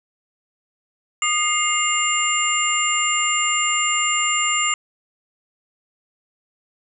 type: tone cluster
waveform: sine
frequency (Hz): 1222 / 2118 / 2816 / 7200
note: D#6 / C7 / F7 / A8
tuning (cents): -32 / +21 / +14 / +39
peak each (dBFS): -23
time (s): 1.22-4.74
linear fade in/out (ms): 2
effects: none